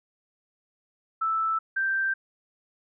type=tone pair in turn; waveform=sine; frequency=1318.5 / 1568.2 Hz; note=E6 / G6; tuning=0 / 0 cents; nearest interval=minor third; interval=300 cents; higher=second; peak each=-23 dBFS; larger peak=neither; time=1.21-1.59 / 1.76-2.14 s; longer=neither; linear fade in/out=10 ms; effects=none